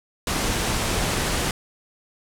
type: low-pass noise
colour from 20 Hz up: pink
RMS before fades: -24 dBFS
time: 0.27-1.51 s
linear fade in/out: 2 ms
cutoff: 11000 Hz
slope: 24 dB/octave
effects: none